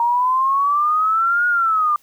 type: exponential two-way sweep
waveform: sine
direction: up then down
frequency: 932.3 to 1448 to 1186 Hz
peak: -14 dBFS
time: 0-1.96 s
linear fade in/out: 2 ms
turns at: 1.47 s
effects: white hiss -56 dBFS RMS until 2.02 s